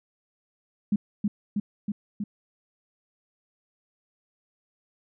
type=tone with echo; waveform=sine; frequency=206.2 Hz; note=G#3; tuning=12 cents flat; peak=-19 dBFS; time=0.92-0.96 s; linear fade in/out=5 ms; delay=320 ms; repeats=4; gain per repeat=-2 dB; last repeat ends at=2.24 s; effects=none